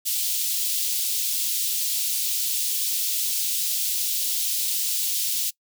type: high-pass noise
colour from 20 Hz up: white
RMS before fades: -25 dBFS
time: 0.05-5.51 s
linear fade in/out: 20 ms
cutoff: 3100 Hz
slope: 24 dB/octave
effects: noise-tail reverb RT60 0.1 s tail -23 dB re dry